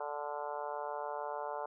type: harmonic tone with a mistuned harmonic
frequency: 146.83 Hz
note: D3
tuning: in tune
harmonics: 3 / 4 / 5 / 6 / 7 / 8 / 9 / 10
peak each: -45 / -42 / -44 / -42 / -45 / -52 / -51 / -53 dBFS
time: 0-1.66 s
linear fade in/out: 5 ms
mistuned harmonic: 10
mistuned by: -46 cents
effects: none